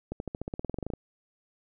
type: accelerating click train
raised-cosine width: 2 ms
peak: -20 dBFS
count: 16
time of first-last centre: 0.12-0.936 s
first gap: 81 ms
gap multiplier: 0.94
effects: none